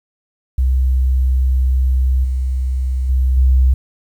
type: tone with level steps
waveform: sine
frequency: 64.5 Hz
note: C2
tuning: 24 cents flat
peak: -11 / -15 / -11 / -8 dBFS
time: 0.58-3.74 s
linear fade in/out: 5 ms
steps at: 2.24 / 3.09 / 3.37 s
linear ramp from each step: 5 ms
effects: 8-bit